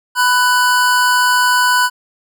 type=tone pair together; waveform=square; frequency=994 / 1489.3 Hz; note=B5 / F#6; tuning=+11 / +11 cents; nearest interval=perfect fifth; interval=700 cents; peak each=-14 dBFS; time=0.15-1.9 s; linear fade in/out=50 ms; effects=none